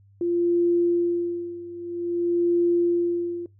sine tone with tremolo, 346.1 Hz, F4, 16 cents flat, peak -17 dBFS, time 0.21-3.46 s, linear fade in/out 2 ms, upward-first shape sine, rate 0.51 Hz, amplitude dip 85%, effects noise-tail reverb RT60 0.2 s tail -22 dB re dry + added 99 Hz sine -52 dBFS peak until 3.59 s

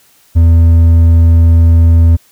triangle tone with hard clipping, 83 Hz, E2, 12 cents sharp, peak -4 dBFS, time 0.35-2.17 s, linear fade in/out 20 ms, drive 7 dB, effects white hiss -48 dBFS RMS until 2.31 s

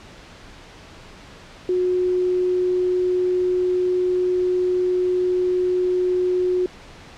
sine tone, 363.6 Hz, F#4, 30 cents flat, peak -17 dBFS, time 1.69-6.66 s, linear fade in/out 2 ms, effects pink hiss -43 dBFS RMS until 7.17 s + low-pass 5000 Hz 12 dB/octave

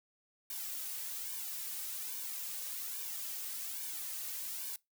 blue noise with flanger, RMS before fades -41 dBFS, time 0.5-4.76 s, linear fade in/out 2 ms, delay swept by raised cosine 1.5 to 3 ms, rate 1.2 Hz, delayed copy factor -0.85, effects noise-tail reverb RT60 0.2 s tail -23 dB re dry

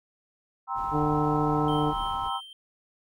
sine chord, C dominant seventh, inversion second, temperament just, 784.9 / 941.9 / 1046.5 / 1308.1 Hz, G5 / Bb5 / C6 / E6, +2 / +18 / 0 / -14 cents, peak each -33 dBFS, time 0.67-2.41 s, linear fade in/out 50 ms
brown noise, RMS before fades -41 dBFS, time 0.74-2.31 s, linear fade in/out 50 ms
harmonic tone, 150 Hz, D3, 37 cents sharp, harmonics 1 / 2 / 3 / 4 / 5, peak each -28 / -27 / -30 / -41 / -33 dBFS, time 0.91-1.94 s, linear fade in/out 50 ms
triangle tone with tremolo, 3136 Hz, G7, in tune, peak -35 dBFS, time 1.68-2.53 s, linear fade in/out 2 ms, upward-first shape sine, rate 3.4 Hz, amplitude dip 60%
effects none

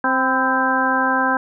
harmonic tone with a mistuned harmonic, 262 Hz, C4, 2 cents sharp, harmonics 1 / 2 / 3 / 4 / 5 / 6, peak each -23 / -26 / -23 / -21 / -25 / -20 dBFS, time 0.04-1.37 s, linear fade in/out 2 ms, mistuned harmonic 4, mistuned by -54 cents, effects none

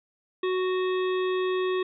harmonic tone, 370 Hz, F#4, in tune, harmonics 1 / 3 / 5 / 7 / 9 / 10, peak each -24 / -34 / -38 / -41 / -43 / -44 dBFS, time 0.43-1.83 s, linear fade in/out 5 ms, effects none

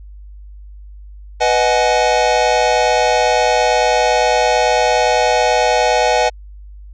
square chord, G# minor seventh, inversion first, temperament equal with one note detuned, 493.9 / 622.3 / 740 / 849.5 Hz, B4 / D#5 / F#5 / G#5, 0 / 0 / 0 / +39 cents, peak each -18 dBFS, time 1.4-6.3 s, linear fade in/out 20 ms, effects added 50 Hz sine -33 dBFS peak until 6.93 s + resampled to 16000 Hz

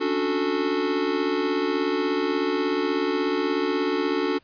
square chord, D major seventh, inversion third, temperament equal with one note detuned, 277.2 / 293.7 / 366 / 440 Hz, C#4 / D4 / F#4 / A4, 0 / 0 / -19 / 0 cents, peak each -32 / -28 / -27 / -28 dBFS, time 0-4.39 s, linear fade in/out 20 ms, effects pink hiss -60 dBFS RMS until 4.43 s + resampled to 11025 Hz

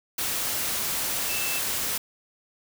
sine tone in noise, 2654 Hz, E7, 11 cents sharp, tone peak -32 dBFS, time 1.29-1.59 s, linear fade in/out 5 ms, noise white, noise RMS -28 dBFS, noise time 0.18-1.98 s, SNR -7 dB, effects none

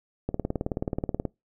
click train, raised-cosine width 2 ms, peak -14 dBFS, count 19, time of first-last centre 0.29-1.253 s, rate 18.7 Hz, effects noise-tail reverb RT60 0.2 s tail -24 dB re dry

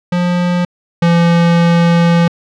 square tone pair in turn, 176.8 / 170.19 Hz, F3 / F3, +22 / -44 cents, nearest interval minor second, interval 66 cents, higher first, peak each -12 / -8 dBFS, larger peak second, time 0.12-0.65 / 1.02-2.28 s, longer second, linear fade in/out 5 ms, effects low-pass 4000 Hz 12 dB/octave

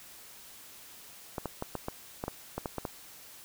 clicks, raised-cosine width 1 ms, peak -19 dBFS, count 11, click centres 1.382 / 1.457 / 1.624 / 1.753 / 1.884 / 2.239 / 2.281 / 2.58 / 2.658 / 2.783 / 2.852 s, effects white hiss -51 dBFS RMS until 3.44 s

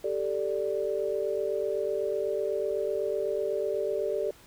sine chord, G suspended second, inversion none, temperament equal, 392 / 440 / 587.3 Hz, G4 / A4 / D5, 0 / 0 / 0 cents, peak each -31 dBFS, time 0.04-4.31 s, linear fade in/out 5 ms, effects pink hiss -55 dBFS RMS until 4.46 s

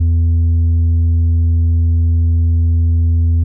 triangle tone with tanh clipping, 83.1 Hz, E2, 15 cents sharp, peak -10 dBFS, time 0-3.44 s, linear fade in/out 10 ms, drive 8 dB, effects none

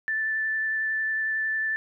sine tone with vibrato, 1760 Hz, A6, in tune, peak -24 dBFS, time 0.08-1.76 s, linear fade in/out 0 ms, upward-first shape triangle, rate 11 Hz, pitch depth 11 cents each way, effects none

